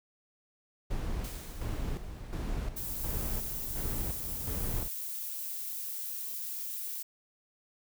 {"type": "noise with tremolo", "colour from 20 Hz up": "brown", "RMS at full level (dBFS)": -34, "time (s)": [0.9, 4.89], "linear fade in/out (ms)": 10, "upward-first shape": "square", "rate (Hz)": 1.4, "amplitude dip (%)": 60}
{"type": "noise with exponential decay", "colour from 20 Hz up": "white", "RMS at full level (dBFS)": -44, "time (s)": [1.24, 2.67], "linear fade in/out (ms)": 5, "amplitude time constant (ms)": 310}
{"type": "noise", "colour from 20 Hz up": "violet", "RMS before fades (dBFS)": -38, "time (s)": [2.76, 7.03], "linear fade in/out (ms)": 10}
{"effects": []}